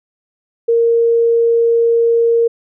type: tone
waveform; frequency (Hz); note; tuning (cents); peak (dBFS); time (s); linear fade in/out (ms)
sine; 464.2; A#4; -7; -9; 0.68-2.48; 10
effects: none